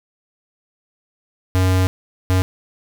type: tone bursts at uneven times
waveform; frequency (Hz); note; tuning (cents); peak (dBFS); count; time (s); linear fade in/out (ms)
square; 92.9; F#2; +7; -14; 2; 1.55-1.87 / 2.3-2.42; 0
effects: none